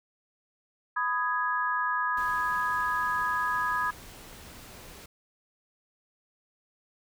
sine chord, G# minor, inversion first, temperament just, 996.7 / 1245.9 / 1661.2 Hz, B5 / D#6 / G#6, +16 / +2 / 0 cents, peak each -30 dBFS, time 0.96-3.91 s, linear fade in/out 10 ms
pink noise, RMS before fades -47 dBFS, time 2.17-5.06 s, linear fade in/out 5 ms
effects none

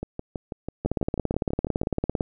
two click trains, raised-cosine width 2 ms, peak -17 / -10 dBFS, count 12 / 25, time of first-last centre 0.03-1.833 / 0.86-2.208 s, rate 6.1 / 17.8 Hz, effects none

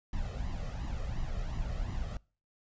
brown noise with flanger, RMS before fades -35 dBFS, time 0.13-2.17 s, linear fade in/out 2 ms, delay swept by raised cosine 1 to 1.63 ms, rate 2.8 Hz, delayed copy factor +0.7, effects noise-tail reverb RT60 0.4 s tail -25 dB re dry + resampled to 16000 Hz

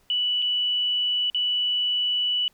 sine tone with dropouts, 2960 Hz, F#7, in tune, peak -21 dBFS, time 0.1-2.48 s, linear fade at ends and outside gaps 1 ms, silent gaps 0.42-0.423 / 1.3-1.346 s, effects pink hiss -63 dBFS RMS until 2.53 s

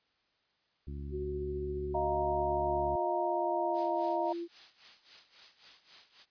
harmonic tone, 71.1 Hz, C#2, 45 cents sharp, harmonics 1 / 2 / 3 / 4 / 5, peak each -39 / -45 / -49 / -51 / -53 dBFS, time 0.87-2.96 s, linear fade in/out 5 ms
sine tone with pitch glide, 370 to 341.3 Hz, F#4 to F4, 0 to -40 cents, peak -35 dBFS, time 1.1-4.48 s, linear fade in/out 50 ms, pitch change -140 cents, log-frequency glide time 2.02-3.95 s
sine chord, Eb suspended second, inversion none, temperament just, 622.3 / 700 / 933.4 Hz, Eb5 / F5 / Bb5, 0 / +4 / +2 cents, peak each -34 dBFS, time 1.94-4.33 s, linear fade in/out 10 ms
blue noise with tremolo, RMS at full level -45 dBFS, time 3.73-6.26 s, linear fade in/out 50 ms, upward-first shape sine, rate 3.7 Hz, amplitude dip 80%
effects white hiss -74 dBFS RMS until 6.3 s + resampled to 11025 Hz

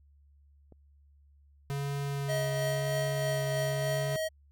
clicks, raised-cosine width 2 ms, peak -40 / -36 dBFS, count 2, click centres 0.723 / 1.707 s
square tone with vibrato, 140 Hz, C#3, 18 cents sharp, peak -32 dBFS, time 1.7-4.16 s, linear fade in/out 0 ms, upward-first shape sine, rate 0.95 Hz, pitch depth 13 cents each way
square tone with tremolo, 634 Hz, D#5, 32 cents sharp, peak -30 dBFS, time 2.28-4.29 s, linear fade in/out 20 ms, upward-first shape triangle, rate 3.2 Hz, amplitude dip 40%
effects added 71 Hz sine -58 dBFS peak until 4.51 s

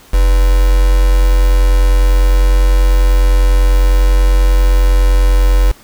sine tone with quantisation, 45.03 Hz, F#1, 46 cents flat, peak -6 dBFS, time 0.13-5.72 s, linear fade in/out 10 ms, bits 3, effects pink hiss -42 dBFS RMS until 5.83 s

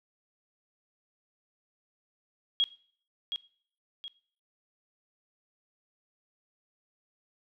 sine tone with echo, 3289 Hz, G#7, 18 cents flat, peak -22 dBFS, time 2.6-2.64 s, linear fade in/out 0 ms, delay 720 ms, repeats 2, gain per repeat -8 dB, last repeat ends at 4.08 s, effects noise-tail reverb RT60 0.5 s tail -19 dB re dry

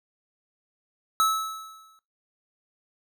square tone with exponential decay, 1300 Hz, E6, 24 cents flat, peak -18 dBFS, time 1.2-1.99 s, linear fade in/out 0 ms, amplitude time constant 170 ms, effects noise-tail reverb RT60 0.2 s tail -18 dB re dry

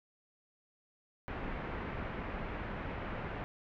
pink low-pass noise, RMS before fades -40 dBFS, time 1.28-3.44 s, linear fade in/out 0 ms, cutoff 2300 Hz, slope 24 dB/octave, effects none

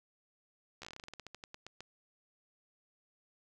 slowing click train, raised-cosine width 0.2 ms, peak -29 dBFS, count 19, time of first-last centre 0.82-1.806 s, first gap 13 ms, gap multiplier 1.15, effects none

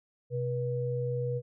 sine tone pair together, 127.98 / 483.5 Hz, C3 / B4, -38 / -37 cents, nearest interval octave + major seventh, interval 2301 cents, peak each -31 / -32 dBFS, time 0.3-1.42 s, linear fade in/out 50 ms, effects none

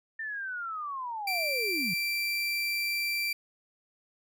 sine linear sweep, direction down, 1807 to 155.56 Hz, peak -33 dBFS, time 0.19-1.94 s, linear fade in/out 5 ms
30% pulse tone, 2349 Hz, D7, in tune, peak -26 dBFS, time 1.27-3.33 s, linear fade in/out 5 ms
effects none

